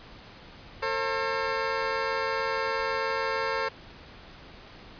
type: tone pair together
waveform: 15% pulse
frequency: 450.7 / 537 Hz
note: A4 / C5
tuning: +42 / +45 cents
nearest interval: minor third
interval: 303 cents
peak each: -23 dBFS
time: 0.82-3.69 s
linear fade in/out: 10 ms
effects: pink hiss -48 dBFS RMS until 4.99 s + resampled to 11025 Hz